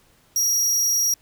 40% pulse tone, 5690 Hz, F8, 31 cents sharp, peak -17 dBFS, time 0.36-1.14 s, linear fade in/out 2 ms, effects pink hiss -58 dBFS RMS until 1.21 s

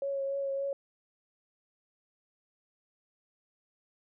sine tone with vibrato, 551 Hz, C#5, 11 cents flat, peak -30 dBFS, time 0.02-0.73 s, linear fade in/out 2 ms, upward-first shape triangle, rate 3.5 Hz, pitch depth 20 cents each way, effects none

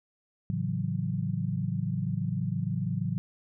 sine chord, F# minor seventh, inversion first, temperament equal, 110 / 138.59 / 164.81 / 185 Hz, A2 / C#3 / E3 / F#3, 0 / 0 / 0 / 0 cents, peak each -33 dBFS, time 0.5-3.18 s, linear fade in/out 0 ms, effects none

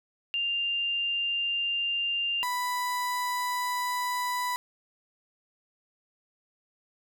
sine / 35% pulse tone pair in turn, 2794 / 989.6 Hz, F7 / B5, 0 / +3 cents, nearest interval octave + tritone, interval 1797 cents, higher first, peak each -26 dBFS, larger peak neither, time 0.34-2.43 / 2.43-4.56 s, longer second, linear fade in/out 0 ms, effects none

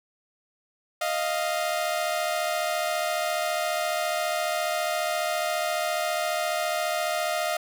sawtooth tone pair together, 622.3 / 696.9 Hz, D#5 / F5, 0 / -4 cents, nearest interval major second, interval 196 cents, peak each -24 dBFS, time 1.01-7.57 s, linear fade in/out 5 ms, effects none

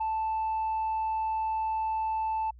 sine tone, 880 Hz, A5, in tune, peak -25 dBFS, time 0-2.51 s, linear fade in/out 10 ms, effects tanh soft clip ceiling -25 dBFS + added 60 Hz sine -48 dBFS peak until 2.59 s

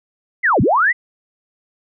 sine linear two-way sweep, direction down then up, 2128 to 82.41 to 2064 Hz, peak -11 dBFS, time 0.43-0.93 s, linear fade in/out 20 ms, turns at 0.61 s, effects none

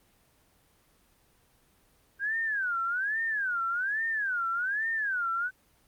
sine tone with vibrato, 1568 Hz, G6, in tune, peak -27 dBFS, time 2.19-5.51 s, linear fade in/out 50 ms, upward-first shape sine, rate 1.2 Hz, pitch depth 260 cents each way, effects pink hiss -65 dBFS RMS until 5.87 s + Opus 24 kbps

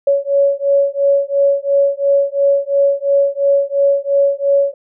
sine beating tone pair, 558 / 560.9 Hz, C#5 / C#5, +11 / +20 cents, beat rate 2.9 Hz, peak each -14 dBFS, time 0.07-4.74 s, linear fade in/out 5 ms, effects none

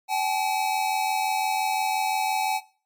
square tone pair together, 768 / 853.8 Hz, G5 / G#5, -36 / +48 cents, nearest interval major second, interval 184 cents, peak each -26 dBFS, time 0.08-2.61 s, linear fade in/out 50 ms, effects noise-tail reverb RT60 0.4 s tail -19 dB re dry + MP3 96 kbps

